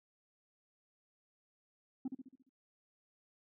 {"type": "tone with echo", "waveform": "sine", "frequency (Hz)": 262.2, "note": "C4", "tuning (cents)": 4, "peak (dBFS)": -32, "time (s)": [2.05, 2.08], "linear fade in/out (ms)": 5, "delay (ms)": 69, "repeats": 6, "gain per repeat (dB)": -6, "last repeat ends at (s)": 2.494, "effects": ["noise-tail reverb RT60 0.1 s tail -22 dB re dry", "tanh soft clip ceiling -34 dBFS"]}